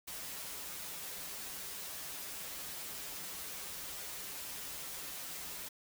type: noise with comb filter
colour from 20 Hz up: white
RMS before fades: -44 dBFS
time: 0.07-5.69 s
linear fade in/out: 10 ms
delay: 8.6 ms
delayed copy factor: -0.95
effects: none